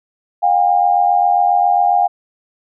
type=tone pair together; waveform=sine; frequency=714 / 801.4 Hz; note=F5 / G5; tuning=+38 / +38 cents; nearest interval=major second; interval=200 cents; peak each=-13 dBFS; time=0.42-2.08 s; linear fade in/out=20 ms; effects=none